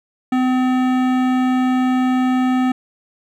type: tone with hard clipping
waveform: sine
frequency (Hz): 255.3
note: C4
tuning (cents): -42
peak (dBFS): -16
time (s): 0.32-2.72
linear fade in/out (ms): 5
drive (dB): 16
effects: none